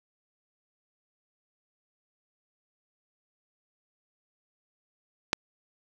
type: click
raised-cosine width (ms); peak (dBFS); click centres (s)
0.2; -5; 5.331
effects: none